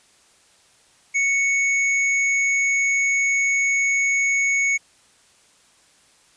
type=tone with tanh clipping; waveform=sine; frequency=2217 Hz; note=C#7; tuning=in tune; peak=-19 dBFS; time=1.14-4.78 s; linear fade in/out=20 ms; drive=16 dB; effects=white hiss -56 dBFS RMS until 6.36 s + resampled to 22050 Hz